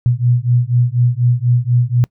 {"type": "beating tone pair", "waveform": "sine", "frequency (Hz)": [120, 124.1], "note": ["B2", "B2"], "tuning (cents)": [-49, 9], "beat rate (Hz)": 4.1, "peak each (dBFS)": -14, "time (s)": [0.06, 2.04], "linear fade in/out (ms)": 0, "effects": ["noise-tail reverb RT60 0.1 s tail -24 dB re dry"]}